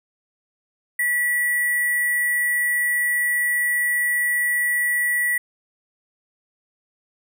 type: tone with sample-and-hold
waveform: sine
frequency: 1950 Hz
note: B6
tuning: 23 cents flat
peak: -18 dBFS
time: 0.99-5.38 s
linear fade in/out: 5 ms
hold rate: 11025 Hz
effects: none